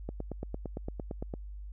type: click train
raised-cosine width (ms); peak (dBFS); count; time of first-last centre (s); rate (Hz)
2; -23; 12; 0.09-1.339; 8.81
effects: added 50 Hz sine -40 dBFS peak until 1.72 s